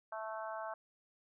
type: harmonic tone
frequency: 219.5 Hz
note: A3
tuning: 4 cents flat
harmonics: 3 / 4 / 5 / 6 / 7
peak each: -43 / -45 / -47 / -49 / -50 dBFS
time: 0.12-0.74 s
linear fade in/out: 5 ms
effects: none